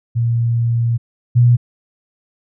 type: tone pair in turn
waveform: sine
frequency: 117.2 / 120.91 Hz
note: A#2 / B2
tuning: +10 / -36 cents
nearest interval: minor second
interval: 54 cents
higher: second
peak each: -13 / -7 dBFS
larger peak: second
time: 0.15-0.98 / 1.35-1.57 s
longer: first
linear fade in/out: 20 ms
effects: none